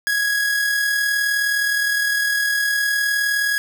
45% pulse tone with amplitude modulation, 1661.2 Hz, G#6, in tune, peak -16 dBFS, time 0.07-3.58 s, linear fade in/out 0 ms, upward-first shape sine, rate 39.5 Hz, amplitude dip 35%, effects none

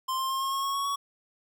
square tone with pitch steps, 1046.5 / 1056.8 / 1067.3 / 1077.8 / 1088.4 / 1099.2 / 1110 / 1121 Hz, C6 / C6 / C6 / C#6 / C#6 / C#6 / C#6 / C#6, 0 / +17 / +34 / -49 / -32 / -15 / +2 / +19 cents, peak -28 dBFS, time 0.08-0.96 s, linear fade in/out 10 ms, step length 110 ms, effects none

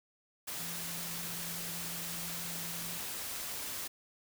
sine tone in noise, 170 Hz, F3, 46 cents flat, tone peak -47 dBFS, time 0.59-2.98 s, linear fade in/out 10 ms, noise white, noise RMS -40 dBFS, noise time 0.47-3.88 s, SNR -10 dB, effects none

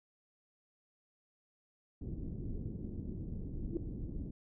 pink low-pass noise, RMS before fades -41 dBFS, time 2.01-4.31 s, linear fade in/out 5 ms, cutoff 320 Hz, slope 24 dB/octave
sine tone with exponential growth, 336.4 Hz, E4, 35 cents sharp, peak -29 dBFS, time 3.66-3.77 s, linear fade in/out 2 ms, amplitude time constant 23 ms
effects none

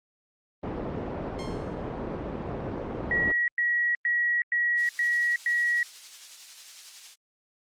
white low-pass noise, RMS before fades -33 dBFS, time 0.63-3.32 s, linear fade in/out 5 ms, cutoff 520 Hz, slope 12 dB/octave
5% pulse tone with exponential decay, 1065 Hz, C6, 30 cents sharp, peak -24 dBFS, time 1.39-1.99 s, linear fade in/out 0 ms, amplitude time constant 130 ms
sine tone bursts, 1915 Hz, A#6, 46 cents sharp, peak -22 dBFS, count 6, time 3.11-5.83 s, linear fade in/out 2 ms, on 370 ms, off 100 ms
violet noise with tremolo, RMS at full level -31 dBFS, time 4.76-7.16 s, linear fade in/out 50 ms, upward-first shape sine, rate 11 Hz, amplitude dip 35%
effects low-pass 5000 Hz 12 dB/octave + Opus 32 kbps

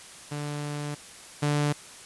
sawtooth tone pair in turn, 146.83 / 146.83 Hz, D3 / D3, 0 / 0 cents, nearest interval unison, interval 0 cents, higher neither, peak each -27 / -19 dBFS, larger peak second, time 0.31-0.95 / 1.42-1.73 s, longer first, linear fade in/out 10 ms, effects white hiss -46 dBFS RMS until 2.05 s + resampled to 24000 Hz

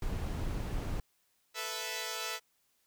brown noise, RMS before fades -35 dBFS, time 0.02-1 s, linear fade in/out 2 ms
5% pulse chord, A suspended second, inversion none, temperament equal, 440 / 493.9 / 659.3 Hz, A4 / B4 / E5, 0 / 0 / 0 cents, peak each -29 dBFS, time 1.54-2.4 s, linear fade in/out 50 ms
effects white hiss -74 dBFS RMS until 2.86 s

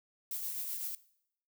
violet noise with tremolo, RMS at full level -37 dBFS, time 0.31-0.95 s, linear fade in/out 2 ms, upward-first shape sine, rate 7.9 Hz, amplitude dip 35%, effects noise-tail reverb RT60 0.7 s tail -19 dB re dry

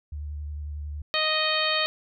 sine tone with vibrato, 74 Hz, D2, 14 cents sharp, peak -31 dBFS, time 0.12-1.02 s, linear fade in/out 5 ms, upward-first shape triangle, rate 11 Hz, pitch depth 31 cents each way
harmonic tone, 622.3 Hz, D#5, in tune, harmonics 1 / 2 / 3 / 4 / 5 / 6 / 7, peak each -30 / -30 / -30 / -30 / -30 / -30 / -30 dBFS, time 1.14-1.86 s, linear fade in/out 0 ms
effects none

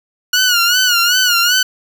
15% pulse tone with vibrato, 1445 Hz, F#6, 41 cents flat, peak -4 dBFS, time 0.33-1.63 s, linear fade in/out 5 ms, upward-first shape sine, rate 2.6 Hz, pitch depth 86 cents each way, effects none

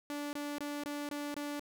sawtooth tone bursts, 290.9 Hz, D4, 16 cents flat, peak -33 dBFS, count 6, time 0.1-1.595 s, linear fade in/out 0 ms, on 230 ms, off 23 ms, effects none

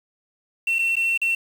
sine tone with dropouts, 2707 Hz, E7, 45 cents sharp, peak -16 dBFS, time 0.67-1.35 s, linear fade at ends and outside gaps 5 ms, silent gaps 0.786-0.79 / 0.956-0.966 / 1.176-1.216 s, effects tanh soft clip ceiling -18 dBFS + 7-bit

